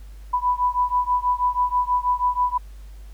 sine beating tone pair, 987.8 / 994 Hz, B5 / B5, 0 / +11 cents, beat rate 6.2 Hz, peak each -21 / -22 dBFS, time 0.33-2.58 s, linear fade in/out 10 ms, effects added 50 Hz sine -37 dBFS peak until 3.13 s + pink hiss -56 dBFS RMS until 3.13 s

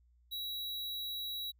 square tone, 3884 Hz, B7, 30 cents flat, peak -38 dBFS, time 0.31-1.52 s, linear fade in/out 20 ms, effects added 60 Hz sine -64 dBFS peak until 1.59 s

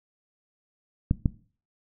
clicks, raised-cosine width 5 ms, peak -9 dBFS, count 2, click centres 1.111 / 1.258 s, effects noise-tail reverb RT60 0.4 s tail -18 dB re dry

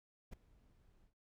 brown noise with ADSR envelope, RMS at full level -44 dBFS, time 0.31-1.14 s, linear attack 24 ms, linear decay 4 ms, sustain -24 dB, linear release 100 ms, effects none

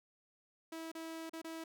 sawtooth tone with dropouts, 325.2 Hz, E4, 23 cents flat, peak -39 dBFS, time 0.72-1.64 s, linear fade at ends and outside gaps 5 ms, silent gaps 0.917-0.95 / 1.296-1.333 / 1.417-1.444 s, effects none

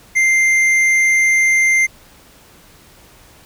sine tone with tanh clipping, 2093 Hz, C7, in tune, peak -12 dBFS, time 0.15-1.87 s, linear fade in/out 20 ms, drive 9 dB, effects pink hiss -46 dBFS RMS until 3.45 s

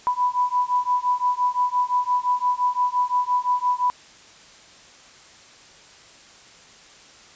sine beating tone pair, 987.8 / 993.6 Hz, B5 / B5, 0 / +10 cents, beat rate 5.8 Hz, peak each -22 dBFS, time 0.07-3.9 s, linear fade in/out 0 ms, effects white hiss -48 dBFS RMS until 7.35 s + resampled to 16000 Hz

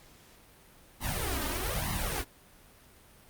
pink noise with flanger, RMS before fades -32 dBFS, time 1-2.25 s, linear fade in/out 50 ms, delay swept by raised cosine 1 to 3.3 ms, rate 1.1 Hz, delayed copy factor +1, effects pink hiss -57 dBFS RMS until 3.29 s + Opus 48 kbps

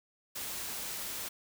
white noise, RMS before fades -39 dBFS, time 0.35-1.29 s, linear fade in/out 10 ms, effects none

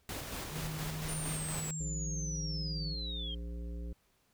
pink noise with tremolo, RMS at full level -40 dBFS, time 0.09-1.71 s, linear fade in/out 2 ms, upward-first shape square, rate 4.3 Hz, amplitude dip 30%
sine tone, 156 Hz, D#3, 5 cents sharp, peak -38 dBFS, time 0.51-2.96 s, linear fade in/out 50 ms
sine linear sweep, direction down, 9340 to 3136 Hz, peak -39 dBFS, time 1.08-3.35 s, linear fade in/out 10 ms
harmonic tone, 58.3 Hz, A#1, 1 cent sharp, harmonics 1 / 3 / 5 / 7 / 9, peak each -38 / -48 / -52 / -55 / -57 dBFS, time 1.8-3.93 s, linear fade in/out 5 ms
effects pink hiss -72 dBFS RMS until 4.33 s

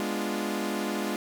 sawtooth chord, G# diminished seventh, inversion none, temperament equal, 207.7 / 246.9 / 293.7 / 349.2 Hz, G#3 / B3 / D4 / F4, 0 / 0 / 0 / 0 cents, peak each -28 / -32 / -31 / -30 dBFS, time 0-1.16 s, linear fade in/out 0 ms, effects 9-bit

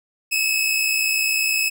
sawtooth tone pair together, 2551 / 2611 Hz, D#7 / E7, +43 / -17 cents, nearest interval unison, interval 40 cents, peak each -18 dBFS, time 0.31-1.7 s, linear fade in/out 20 ms, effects none

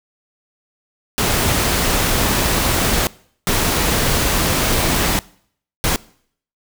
pink noise bursts at uneven times, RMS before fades -17 dBFS, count 3, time 1.18-3.07 / 3.47-5.19 / 5.84-5.96 s, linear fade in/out 0 ms, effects noise-tail reverb RT60 0.6 s tail -22 dB re dry

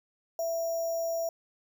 sine tone with sample-and-hold, 664 Hz, E5, 12 cents sharp, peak -28 dBFS, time 0.39-1.29 s, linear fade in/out 2 ms, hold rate 6300 Hz, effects none

